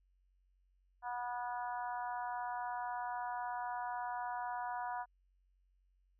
harmonic tone, 243.8 Hz, B3, 22 cents flat, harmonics 3 / 4 / 5 / 6 / 7, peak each -41 / -41 / -51 / -48 / -55 dBFS, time 1.02-5.06 s, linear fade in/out 50 ms, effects added 46 Hz sine -70 dBFS peak until 6.19 s

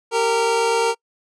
25% pulse tone pair together, 392 / 460.8 Hz, G4 / A#4, 0 / -20 cents, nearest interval minor third, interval 280 cents, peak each -22 / -13 dBFS, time 0.11-0.95 s, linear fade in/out 50 ms, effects noise-tail reverb RT60 0.1 s tail -25 dB re dry + resampled to 22050 Hz

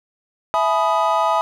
triangle chord, E major seventh, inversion none, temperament equal with one note detuned, 659.3 / 849.5 / 987.8 / 1244.5 Hz, E5 / G#5 / B5 / D#6, 0 / +39 / 0 / 0 cents, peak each -19 dBFS, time 0.54-1.41 s, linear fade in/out 0 ms, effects none

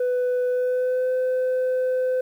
sine tone with pitch glide, 497.7 to 510.5 Hz, B4 to C5, +13 to -43 cents, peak -17 dBFS, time 0-2.21 s, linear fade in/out 5 ms, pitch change +44 cents, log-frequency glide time 0.48-1.12 s, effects tanh soft clip ceiling -19 dBFS + 9-bit

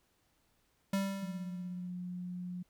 square tone with exponential decay, 195.6 Hz, G3, 4 cents flat, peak -29 dBFS, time 0.93-1.9 s, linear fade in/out 5 ms, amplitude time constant 210 ms
sine tone, 179.2 Hz, F3, 45 cents sharp, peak -38 dBFS, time 1.22-2.63 s, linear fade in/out 10 ms
effects pink hiss -74 dBFS RMS until 2.69 s

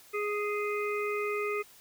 harmonic tone, 415.3 Hz, G#4, in tune, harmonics 1 / 3 / 5 / 6, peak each -31 / -36 / -38 / -39 dBFS, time 0.13-1.63 s, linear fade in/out 20 ms, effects white hiss -56 dBFS RMS until 1.8 s

